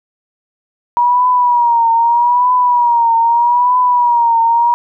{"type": "tone with vibrato", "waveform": "sine", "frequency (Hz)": 957, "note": "A#5", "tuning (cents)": 45, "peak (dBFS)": -8, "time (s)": [0.97, 4.74], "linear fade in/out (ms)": 0, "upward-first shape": "triangle", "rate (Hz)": 0.8, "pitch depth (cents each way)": 82, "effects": []}